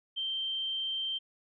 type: tone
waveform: sine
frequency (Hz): 3136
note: G7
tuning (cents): 0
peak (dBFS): -31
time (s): 0.16-1.19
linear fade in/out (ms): 20
effects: none